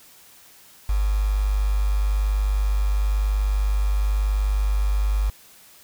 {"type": "tone with quantisation", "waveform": "sine", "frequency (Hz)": 50.5, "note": "G#1", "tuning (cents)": -48, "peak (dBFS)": -18, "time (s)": [0.89, 5.3], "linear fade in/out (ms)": 5, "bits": 6, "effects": ["white hiss -50 dBFS RMS until 5.83 s"]}